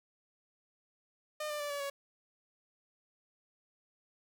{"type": "tone with pitch steps", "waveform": "sawtooth", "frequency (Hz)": [607, 594.9, 582.9, 571.3, 559.8], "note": ["D#5", "D5", "D5", "D5", "C#5"], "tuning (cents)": [-43, 22, -13, -48, 17], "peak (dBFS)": -32, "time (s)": [1.4, 1.9], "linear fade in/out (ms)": 5, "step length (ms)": 100, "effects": ["11-bit"]}